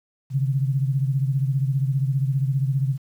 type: beating tone pair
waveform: sine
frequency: 133.4 / 148.4 Hz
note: C3 / D3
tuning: +34 / +18 cents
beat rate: 15 Hz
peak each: -20 / -26 dBFS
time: 0.3-2.98 s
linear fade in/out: 50 ms
effects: 9-bit